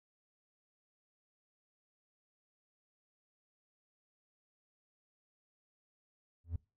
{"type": "tone with exponential growth", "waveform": "triangle", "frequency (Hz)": 84.2, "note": "E2", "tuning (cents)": 37, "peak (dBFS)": -28, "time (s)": [6.44, 6.56], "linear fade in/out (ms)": 5, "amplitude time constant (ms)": 26, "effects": ["noise-tail reverb RT60 0.3 s tail -26 dB re dry", "tanh soft clip ceiling -26 dBFS"]}